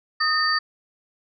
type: tone cluster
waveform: sine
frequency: 1245 / 1816 / 4612 Hz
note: D#6 / A#6 / D8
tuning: +1 / -46 / -32 cents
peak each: -23 dBFS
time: 0.2-0.59 s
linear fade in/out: 10 ms
effects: none